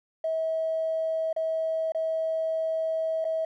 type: tone with dropouts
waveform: triangle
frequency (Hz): 644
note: E5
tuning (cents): -41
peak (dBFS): -21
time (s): 0.24-3.45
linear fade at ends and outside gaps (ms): 5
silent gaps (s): 1.329-1.363 / 1.921-1.947 / 3.244-3.25
effects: tanh soft clip ceiling -23 dBFS

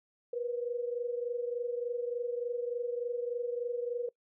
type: tone pair together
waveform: sine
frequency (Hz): 477.6 / 501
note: A#4 / B4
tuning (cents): +42 / +25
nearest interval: minor second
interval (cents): 83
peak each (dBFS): -33 / -38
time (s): 0.33-4.09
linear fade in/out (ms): 5
effects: noise-tail reverb RT60 0.1 s tail -23 dB re dry

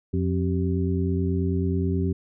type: harmonic tone with a mistuned harmonic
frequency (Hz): 89.3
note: F2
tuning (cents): +39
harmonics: 1 / 2 / 3 / 4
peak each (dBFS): -24 / -27 / -29 / -30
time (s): 0.13-2.13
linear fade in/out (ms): 10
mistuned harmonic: 4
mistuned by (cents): +130
effects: none

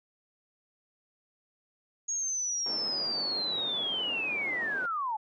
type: linear sweep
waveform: sine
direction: down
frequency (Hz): 6645 to 830.6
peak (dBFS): -29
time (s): 2.08-5.17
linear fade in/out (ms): 10
type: band-pass noise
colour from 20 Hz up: white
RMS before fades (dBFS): -43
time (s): 2.66-4.86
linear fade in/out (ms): 2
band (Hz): 230 to 700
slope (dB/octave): 12
effects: none

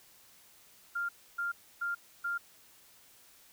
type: tone bursts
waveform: sine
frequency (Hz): 1396.9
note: F6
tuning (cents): 0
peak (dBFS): -31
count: 4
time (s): 0.95-2.38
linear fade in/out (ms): 10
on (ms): 140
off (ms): 290
effects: white hiss -60 dBFS RMS until 3.52 s

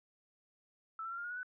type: tone with pitch steps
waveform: sine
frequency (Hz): 1317 / 1345.4 / 1374.5 / 1404.2 / 1434.5 / 1465.5 / 1497.2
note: E6 / E6 / F6 / F6 / F6 / F#6 / F#6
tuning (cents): -2 / +35 / -28 / +9 / +46 / -17 / +20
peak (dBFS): -39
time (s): 0.99-1.431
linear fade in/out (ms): 2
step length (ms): 63
effects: none

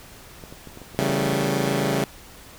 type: clicks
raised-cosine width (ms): 2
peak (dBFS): -26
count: 10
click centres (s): 0.438 / 0.525 / 0.673 / 0.774 / 0.817 / 0.947 / 1.022 / 1.097 / 1.269 / 1.331
type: chord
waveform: 15% pulse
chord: A dominant seventh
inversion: first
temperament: equal with one note detuned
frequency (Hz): 138.59 / 164.81 / 193.97 / 220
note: C#3 / E3 / G3 / A3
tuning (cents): 0 / 0 / -18 / 0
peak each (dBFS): -18 / -23 / -19 / -23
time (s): 0.99-2.04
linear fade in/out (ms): 0
effects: pink hiss -45 dBFS RMS until 2.58 s

